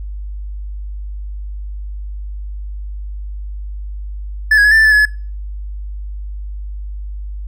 triangle tone with pitch steps, 1737 / 1658 / 1696 / 1775 / 1764 / 1740 / 1699 / 1709 Hz, A6 / G#6 / G#6 / A6 / A6 / A6 / G#6 / G#6, -23 / -3 / +36 / +15 / +4 / -20 / +39 / +49 cents, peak -5 dBFS, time 4.51-5.054 s, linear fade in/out 5 ms, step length 68 ms, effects noise-tail reverb RT60 0.4 s tail -25 dB re dry + added 50 Hz sine -23 dBFS peak until 7.47 s

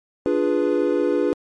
triangle chord, D diminished seventh, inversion none, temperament equal, 293.7 / 349.2 / 415.3 / 493.9 Hz, D4 / F4 / Ab4 / Cb5, 0 / 0 / 0 / 0 cents, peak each -21 dBFS, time 0.26-1.33 s, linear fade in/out 0 ms, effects MP3 48 kbps

